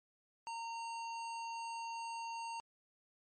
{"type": "tone with sample-and-hold", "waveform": "sine", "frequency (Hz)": 920, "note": "A#5", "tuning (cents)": -23, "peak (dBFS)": -40, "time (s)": [0.47, 2.6], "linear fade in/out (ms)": 0, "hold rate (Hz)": 3675, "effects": ["MP3 32 kbps"]}